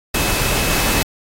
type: tone in noise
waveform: sine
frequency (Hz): 2590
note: E7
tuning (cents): -31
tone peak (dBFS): -27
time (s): 0.14-1.03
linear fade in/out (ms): 5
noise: pink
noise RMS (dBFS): -18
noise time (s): 0.14-1.03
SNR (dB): -12
effects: AAC 48 kbps